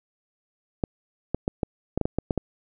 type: clicks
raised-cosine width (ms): 2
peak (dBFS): -10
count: 10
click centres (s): 0.838 / 1.346 / 1.479 / 1.632 / 1.976 / 2.013 / 2.055 / 2.186 / 2.308 / 2.377
effects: none